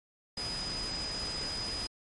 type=tone in noise; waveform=sine; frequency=4978 Hz; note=D#8; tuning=in tune; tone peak=-35 dBFS; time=0.37-1.87 s; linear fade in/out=5 ms; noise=pink; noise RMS=-40 dBFS; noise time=0.37-1.87 s; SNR=+2 dB; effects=MP3 48 kbps